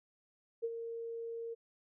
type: tone with ADSR envelope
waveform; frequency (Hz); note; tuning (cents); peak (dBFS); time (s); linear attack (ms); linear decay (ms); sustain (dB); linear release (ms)
sine; 461; A#4; -19; -31; 0.62-1.55; 24; 42; -8; 21
effects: none